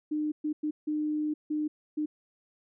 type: tone bursts at uneven times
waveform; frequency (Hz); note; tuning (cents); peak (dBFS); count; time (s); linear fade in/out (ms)
sine; 303.1; D#4; -45; -27; 6; 0.11-0.32 / 0.44-0.53 / 0.63-0.71 / 0.87-1.34 / 1.5-1.68 / 1.97-2.06; 10
effects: none